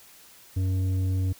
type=tone with tanh clipping; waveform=triangle; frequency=93.6 Hz; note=F#2; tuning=20 cents sharp; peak=-24 dBFS; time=0.56-1.33 s; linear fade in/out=10 ms; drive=12 dB; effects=white hiss -52 dBFS RMS until 1.39 s